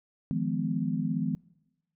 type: chord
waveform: sine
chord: F half-diminished seventh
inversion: third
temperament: just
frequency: 157.15 / 174.61 / 209.5 / 251.4 Hz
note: Eb3 / F3 / Ab3 / Cb4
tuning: +18 / 0 / +15 / +31 cents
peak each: -32 dBFS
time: 0.31-1.35 s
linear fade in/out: 0 ms
effects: noise-tail reverb RT60 1.0 s tail -25 dB re dry